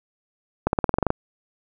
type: accelerating click train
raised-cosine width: 1 ms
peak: -5 dBFS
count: 10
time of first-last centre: 0.67-1.104 s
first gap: 61 ms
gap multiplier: 0.94
effects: none